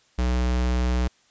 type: tone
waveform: square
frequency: 61.74 Hz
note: B1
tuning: in tune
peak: -21 dBFS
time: 0.18-1.08 s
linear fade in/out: 10 ms
effects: white hiss -61 dBFS RMS until 1.3 s + resampled to 16000 Hz

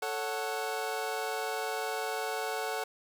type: chord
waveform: 25% pulse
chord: F# minor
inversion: first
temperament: equal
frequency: 440 / 554.4 / 740 Hz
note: A4 / C#5 / F#5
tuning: 0 / 0 / 0 cents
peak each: -32 / -36 / -32 dBFS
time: 0.02-2.84 s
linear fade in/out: 5 ms
effects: none

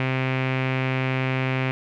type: tone with low-pass filter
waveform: sawtooth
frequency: 130.81 Hz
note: C3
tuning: in tune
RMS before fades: -24 dBFS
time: 0-1.71 s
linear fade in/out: 0 ms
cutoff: 2400 Hz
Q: 3.8
effects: none

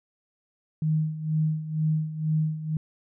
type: tone with tremolo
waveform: sine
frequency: 156 Hz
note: D#3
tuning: 5 cents sharp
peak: -20 dBFS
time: 0.82-2.77 s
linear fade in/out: 2 ms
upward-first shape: sine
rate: 2.1 Hz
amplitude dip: 75%
effects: none

